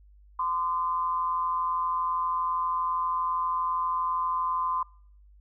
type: tone pair together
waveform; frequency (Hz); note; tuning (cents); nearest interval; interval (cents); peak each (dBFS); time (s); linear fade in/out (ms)
sine; 1027.5 / 1200; C6 / D6; -32 / +37; minor third; 269; -26 / -33; 0.39-4.83; 5
effects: noise-tail reverb RT60 0.6 s tail -25 dB re dry + added 50 Hz sine -52 dBFS peak until 5.4 s